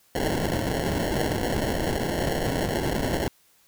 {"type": "noise with sample-and-hold", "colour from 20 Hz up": "white", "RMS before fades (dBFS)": -26, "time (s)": [0.15, 3.28], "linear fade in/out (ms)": 2, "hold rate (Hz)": 1225, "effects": ["white hiss -61 dBFS RMS until 3.67 s"]}